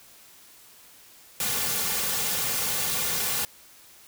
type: noise with comb filter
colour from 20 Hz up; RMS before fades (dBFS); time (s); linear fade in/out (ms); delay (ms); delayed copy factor
white; -27; 1.4-3.45; 2; 3.1; -0.65
effects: white hiss -52 dBFS RMS until 4.07 s